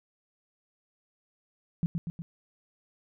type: tone with echo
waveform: sine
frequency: 168.2 Hz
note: E3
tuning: 35 cents sharp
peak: -23 dBFS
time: 1.83-1.86 s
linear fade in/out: 0 ms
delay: 120 ms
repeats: 3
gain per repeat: -4 dB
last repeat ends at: 2.22 s
effects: none